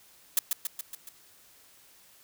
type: noise with echo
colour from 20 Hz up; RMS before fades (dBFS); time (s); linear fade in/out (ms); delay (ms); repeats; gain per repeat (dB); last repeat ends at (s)
blue; -23; 0.37-0.39; 2; 140; 5; -4; 1.09
effects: white hiss -58 dBFS RMS until 2.23 s